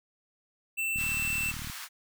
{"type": "tone", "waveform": "square", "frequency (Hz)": 2674, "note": "E7", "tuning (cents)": 24, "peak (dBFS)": -29, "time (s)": [0.77, 1.52], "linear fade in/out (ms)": 20}
{"type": "click train", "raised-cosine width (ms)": 5, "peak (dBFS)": -29, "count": 29, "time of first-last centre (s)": [0.96, 1.699], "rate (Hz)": 37.9}
{"type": "high-pass noise", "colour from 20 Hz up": "pink", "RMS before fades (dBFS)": -41, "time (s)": [0.96, 1.89], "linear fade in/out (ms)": 50, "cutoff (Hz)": 1100, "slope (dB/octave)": 24}
{"effects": []}